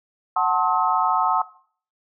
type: chord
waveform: sine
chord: F# diminished seventh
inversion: none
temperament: just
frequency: 740 / 888 / 1065.6 / 1278.7 Hz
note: F#5 / A5 / C6 / Eb6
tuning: 0 / +16 / +31 / +47 cents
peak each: -23 dBFS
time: 0.36-1.42 s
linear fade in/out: 5 ms
effects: noise-tail reverb RT60 0.5 s tail -18 dB re dry

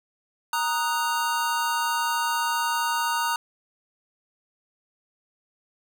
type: chord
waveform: square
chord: D# minor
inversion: second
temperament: equal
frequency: 932.3 / 1244.5 / 1480 Hz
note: A#5 / D#6 / F#6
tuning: 0 / 0 / 0 cents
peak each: -26 / -30 / -31 dBFS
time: 0.53-3.36 s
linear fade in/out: 2 ms
effects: none

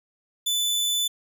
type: tone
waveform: sawtooth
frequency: 3498 Hz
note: A7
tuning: 11 cents flat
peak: -19 dBFS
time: 0.46-1.08 s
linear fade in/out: 10 ms
effects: none

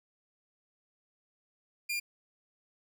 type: tone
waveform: sawtooth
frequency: 2399 Hz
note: D7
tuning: 36 cents sharp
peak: -28 dBFS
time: 1.89-2 s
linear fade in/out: 10 ms
effects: none

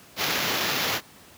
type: noise with sample-and-hold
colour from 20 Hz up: white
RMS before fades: -26 dBFS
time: 0.16-1.01 s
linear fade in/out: 50 ms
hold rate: 8820 Hz
effects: pink hiss -50 dBFS RMS until 1.37 s + high-pass 100 Hz 12 dB/octave

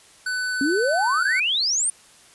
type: tone with pitch glide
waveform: square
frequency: 1500 to 1510.4 Hz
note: F#6 to F#6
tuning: +23 to +35 cents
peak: -24 dBFS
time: 0.26-1.4 s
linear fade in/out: 5 ms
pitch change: +12 cents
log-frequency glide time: 0.46-1.04 s
type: exponential sweep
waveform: sine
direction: up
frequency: 261.6 to 9397 Hz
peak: -19 dBFS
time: 0.61-1.9 s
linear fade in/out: 2 ms
effects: white hiss -51 dBFS RMS until 2.34 s + resampled to 24000 Hz

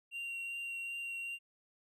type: tone with vibrato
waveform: triangle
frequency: 2760 Hz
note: F7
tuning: 21 cents flat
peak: -37 dBFS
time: 0.11-1.39 s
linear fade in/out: 50 ms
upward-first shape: triangle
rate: 2.6 Hz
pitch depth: 12 cents each way
effects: none

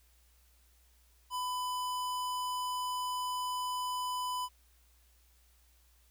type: tone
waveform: square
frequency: 1000 Hz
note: B5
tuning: 21 cents sharp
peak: -34 dBFS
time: 1.3-4.49 s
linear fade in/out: 50 ms
effects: added 60 Hz sine -64 dBFS peak until 6.1 s + white hiss -69 dBFS RMS until 6.1 s

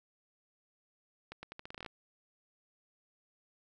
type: accelerating click train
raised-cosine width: 0.3 ms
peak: -28 dBFS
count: 12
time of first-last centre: 1.32-1.862 s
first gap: 110 ms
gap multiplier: 0.82
effects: none

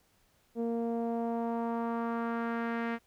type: tone with low-pass filter sweep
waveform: sawtooth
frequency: 232 Hz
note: A#3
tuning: 8 cents flat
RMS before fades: -33 dBFS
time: 0.55-2.99 s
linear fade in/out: 50 ms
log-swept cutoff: 490 to 2000 Hz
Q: 2
effects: pink hiss -69 dBFS RMS until 3.06 s

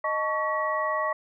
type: tone cluster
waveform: sine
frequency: 619 / 879 / 1121 / 1922 Hz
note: D#5 / A5 / C#6 / B6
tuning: -9 / -2 / +19 / -48 cents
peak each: -29 / -35 / -27 / -32 dBFS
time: 0.04-1.13 s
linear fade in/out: 5 ms
effects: none

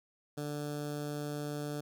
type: tone with notch filter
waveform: 15% pulse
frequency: 147.2 Hz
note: D3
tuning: 4 cents sharp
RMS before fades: -38 dBFS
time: 0.37-1.81 s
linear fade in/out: 10 ms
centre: 2200 Hz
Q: 1.1
effects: none

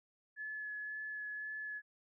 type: tone with vibrato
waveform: sine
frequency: 1711 Hz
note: A6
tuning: 49 cents flat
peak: -40 dBFS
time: 0.36-1.82 s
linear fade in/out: 50 ms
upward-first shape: sine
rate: 1.9 Hz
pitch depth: 12 cents each way
effects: none

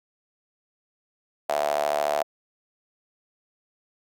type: tone with high-pass filter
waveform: sawtooth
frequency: 73.6 Hz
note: D2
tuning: 4 cents sharp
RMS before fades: -25 dBFS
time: 1.49-2.23 s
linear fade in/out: 5 ms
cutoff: 670 Hz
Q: 7.5
effects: none

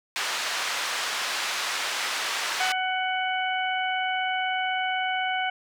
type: band-pass noise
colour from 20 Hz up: pink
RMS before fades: -29 dBFS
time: 0.16-2.72 s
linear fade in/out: 0 ms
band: 1100 to 5800 Hz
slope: 12 dB/octave
type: harmonic tone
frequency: 746 Hz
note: F#5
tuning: 14 cents sharp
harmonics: 1 / 2 / 3 / 4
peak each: -27 / -30 / -32 / -33 dBFS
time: 2.6-5.5 s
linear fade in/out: 5 ms
effects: none

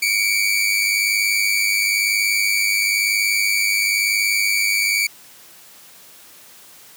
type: tone pair together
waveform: sawtooth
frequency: 2248 / 2349 Hz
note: C#7 / D7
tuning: +24 / 0 cents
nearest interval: minor second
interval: 76 cents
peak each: -16 dBFS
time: 0.02-5.07 s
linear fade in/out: 5 ms
effects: white hiss -45 dBFS RMS until 6.96 s + high-pass 100 Hz 12 dB/octave

